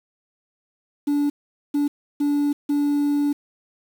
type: tone bursts at uneven times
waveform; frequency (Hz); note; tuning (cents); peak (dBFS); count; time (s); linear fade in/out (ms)
sine; 289.4; D4; -25; -15; 4; 1.07-1.3 / 1.74-1.88 / 2.2-2.53 / 2.69-3.33; 10
effects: tanh soft clip ceiling -17 dBFS + 7-bit